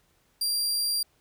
sawtooth tone, 4752 Hz, D8, 20 cents sharp, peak -22 dBFS, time 0.41-1.03 s, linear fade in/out 5 ms, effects pink hiss -67 dBFS RMS until 1.2 s

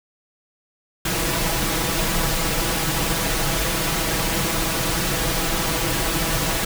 pink noise with comb filter, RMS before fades -22 dBFS, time 1.05-6.65 s, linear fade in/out 5 ms, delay 6.1 ms, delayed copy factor +0.7, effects none

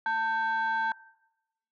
sine tone pair together, 894 / 1561.1 Hz, A5 / G6, +27 / -8 cents, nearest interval minor seventh, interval 965 cents, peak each -26 / -27 dBFS, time 0.06-0.92 s, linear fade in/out 2 ms, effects noise-tail reverb RT60 0.9 s tail -22 dB re dry + tanh soft clip ceiling -22 dBFS

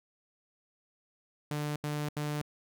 sawtooth tone bursts, 148.6 Hz, D3, 21 cents sharp, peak -28 dBFS, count 3, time 1.51-2.416 s, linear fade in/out 2 ms, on 250 ms, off 78 ms, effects none

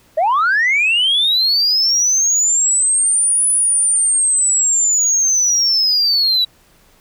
sine linear two-way sweep, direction up then down, 588 to 9956 to 3880 Hz, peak -10 dBFS, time 0.17-6.45 s, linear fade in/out 10 ms, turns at 3.48 s, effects tanh soft clip ceiling -9 dBFS + pink hiss -52 dBFS RMS until 7 s

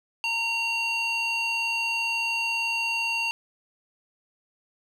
square tone with band-pass filter, 919 Hz, A#5, 25 cents flat, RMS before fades -27 dBFS, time 0.24-3.31 s, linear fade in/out 0 ms, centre 3200 Hz, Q 3, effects none

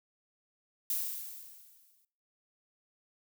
violet noise with exponential decay, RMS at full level -31 dBFS, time 0.9-2.05 s, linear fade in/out 2 ms, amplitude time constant 250 ms, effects noise-tail reverb RT60 0.5 s tail -20 dB re dry

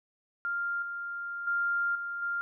sine tone with level steps, 1396.9 Hz, F6, in tune, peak -29 / -34 / -26 / -33 / -29 dBFS, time 0.45-2.41 s, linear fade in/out 0 ms, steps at 0.82 / 1.47 / 1.95 / 2.22 s, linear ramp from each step 5 ms, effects none

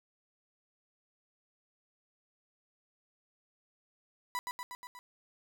35% pulse tone with echo, 987.8 Hz, B5, in tune, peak -31 dBFS, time 4.35-4.39 s, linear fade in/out 0 ms, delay 120 ms, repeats 5, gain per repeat -3 dB, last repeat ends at 4.99 s, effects none

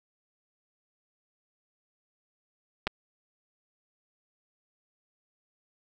clicks, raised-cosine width 0.3 ms, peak -11 / -17 dBFS, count 2, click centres 2.87 / 2.875 s, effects none

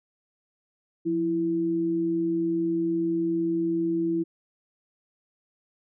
sine tone pair together, 175.45 / 331.2 Hz, F3 / E4, +8 / +8 cents, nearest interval major seventh, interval 1100 cents, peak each -33 / -23 dBFS, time 1.05-4.24 s, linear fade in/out 20 ms, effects none

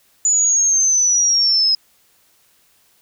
sine linear sweep, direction down, 6980 to 5090 Hz, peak -12 dBFS, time 0.25-1.75 s, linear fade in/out 2 ms, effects white hiss -57 dBFS RMS until 3.01 s

